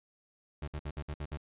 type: tone bursts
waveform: 30% pulse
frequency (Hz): 74.4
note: D2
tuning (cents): +23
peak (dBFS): -33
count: 7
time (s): 0.62-1.373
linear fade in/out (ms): 5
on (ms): 57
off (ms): 59
effects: resampled to 8000 Hz